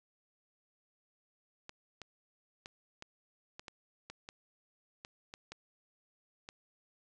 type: clicks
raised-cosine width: 0.2 ms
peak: -28 dBFS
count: 12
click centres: 1.694 / 2.017 / 2.659 / 3.024 / 3.595 / 3.682 / 4.1 / 4.289 / 5.049 / 5.339 / 5.52 / 6.489 s
effects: resampled to 22050 Hz